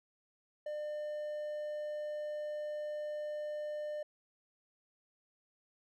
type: tone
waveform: triangle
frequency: 600 Hz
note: D5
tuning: 37 cents sharp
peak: -35 dBFS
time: 0.66-4.03 s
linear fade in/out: 5 ms
effects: none